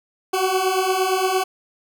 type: beating tone pair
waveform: 20% pulse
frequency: 370 / 378.7 Hz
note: F#4 / F#4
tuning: 0 / +40 cents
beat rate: 8.7 Hz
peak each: -18 / -15 dBFS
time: 0.33-1.44 s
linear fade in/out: 10 ms
effects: none